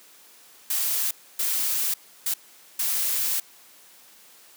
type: noise bursts at uneven times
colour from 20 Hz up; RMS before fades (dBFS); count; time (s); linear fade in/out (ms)
blue; -25; 4; 0.7-1.11 / 1.39-1.94 / 2.26-2.34 / 2.79-3.4; 5
effects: white hiss -52 dBFS RMS until 4.56 s + high-pass 200 Hz 12 dB/octave